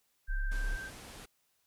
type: tone with vibrato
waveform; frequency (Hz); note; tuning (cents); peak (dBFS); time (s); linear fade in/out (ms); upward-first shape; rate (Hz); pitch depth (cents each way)
sine; 1568; G6; 0; -40; 0.27-0.91; 50; sine; 18; 20
type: tone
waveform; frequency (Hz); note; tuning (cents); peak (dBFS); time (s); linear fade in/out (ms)
sine; 34.65; C#1; 0; -30; 0.28-0.77; 20
type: low-pass noise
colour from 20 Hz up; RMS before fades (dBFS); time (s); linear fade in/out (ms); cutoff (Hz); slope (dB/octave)
pink; -49; 0.51-1.26; 10; 12000; 48
effects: white hiss -75 dBFS RMS until 1.66 s